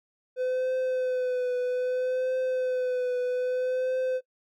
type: tone with vibrato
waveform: triangle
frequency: 506 Hz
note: B4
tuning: 42 cents sharp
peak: -23 dBFS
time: 0.36-4.21 s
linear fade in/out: 50 ms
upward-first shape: triangle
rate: 0.62 Hz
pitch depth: 34 cents each way
effects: noise-tail reverb RT60 0.1 s tail -20 dB re dry